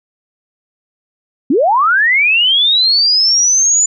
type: linear sweep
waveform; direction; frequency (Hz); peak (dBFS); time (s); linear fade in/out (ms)
sine; up; 233.3 to 7040; -8; 1.5-3.86; 5
effects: none